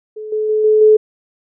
sine tone with level steps, 430.1 Hz, A4, 39 cents flat, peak -25 / -15 / -12 / -8 / -5 dBFS, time 0.16-0.97 s, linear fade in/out 10 ms, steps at 0.32 / 0.49 / 0.64 / 0.81 s, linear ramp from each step 5 ms, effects none

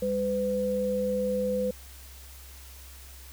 sine tone pair together, 200.4 / 505 Hz, G3 / B4, +38 / +39 cents, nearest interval octave + major third, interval 1601 cents, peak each -31 / -26 dBFS, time 0.02-1.71 s, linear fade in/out 5 ms, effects added 66 Hz sine -46 dBFS peak until 3.32 s + white hiss -50 dBFS RMS until 3.32 s

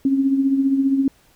sine tone with tremolo, 271.6 Hz, C#4, 35 cents flat, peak -12 dBFS, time 0.05-1.08 s, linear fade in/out 2 ms, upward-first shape triangle, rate 15 Hz, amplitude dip 60%, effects pink hiss -56 dBFS RMS until 1.35 s

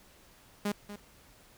sawtooth tone with echo, 205.2 Hz, G#3, 21 cents flat, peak -25 dBFS, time 0.65-0.72 s, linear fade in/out 5 ms, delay 240 ms, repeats 1, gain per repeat -12 dB, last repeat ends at 0.96 s, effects pink hiss -59 dBFS RMS until 1.57 s

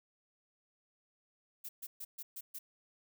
violet noise bursts, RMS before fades -44 dBFS, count 6, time 1.64-2.59 s, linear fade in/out 10 ms, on 50 ms, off 130 ms, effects none

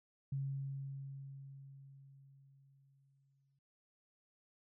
sine tone with exponential decay, 137.1 Hz, C#3, 19 cents flat, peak -35 dBFS, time 0.32-3.59 s, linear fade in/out 5 ms, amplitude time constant 710 ms, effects none

